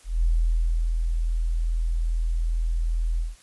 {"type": "tone with ADSR envelope", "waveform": "sine", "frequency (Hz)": 41.2, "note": "E1", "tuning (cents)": 0, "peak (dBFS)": -17, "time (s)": [0.04, 3.36], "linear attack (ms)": 190, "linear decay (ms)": 700, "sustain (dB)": -4, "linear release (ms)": 170, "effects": ["white hiss -54 dBFS RMS until 3.42 s", "resampled to 24000 Hz"]}